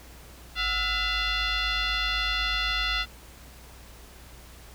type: tone with frequency modulation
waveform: sine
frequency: 740 Hz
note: F#5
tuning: in tune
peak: -24 dBFS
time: 0.55-3.06 s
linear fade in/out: 50 ms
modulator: 688 Hz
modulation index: 5.2
effects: added 60 Hz sine -48 dBFS peak until 4.74 s + pink hiss -50 dBFS RMS until 4.74 s